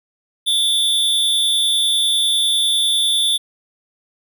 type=tone with amplitude modulation; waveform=square; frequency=3520 Hz; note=A7; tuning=in tune; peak=-12 dBFS; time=0.46-3.38 s; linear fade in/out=20 ms; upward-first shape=sine; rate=250 Hz; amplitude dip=65%; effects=none